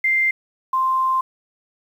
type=tone pair in turn; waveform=sine; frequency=2093 / 1046.5 Hz; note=C7 / C6; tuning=0 / 0 cents; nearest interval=octave; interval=1200 cents; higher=first; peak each=-15 / -16 dBFS; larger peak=first; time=0.04-0.31 / 0.73-1.21 s; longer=second; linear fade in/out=5 ms; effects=8-bit